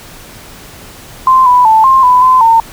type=tone with pitch steps; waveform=sine; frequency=1041 / 991 / 881 / 1058 / 998 / 1025 / 909 Hz; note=C6 / B5 / A5 / C6 / B5 / C6 / A#5; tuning=-9 / +6 / +2 / +19 / +18 / -36 / -44 cents; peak=-3 dBFS; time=1.27-2.6 s; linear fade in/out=2 ms; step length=190 ms; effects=pink hiss -33 dBFS RMS until 2.72 s